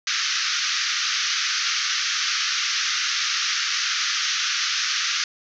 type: band-pass noise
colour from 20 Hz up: white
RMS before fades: -24 dBFS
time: 0.07-5.24 s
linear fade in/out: 2 ms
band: 1200 to 6300 Hz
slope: 96 dB/octave
effects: none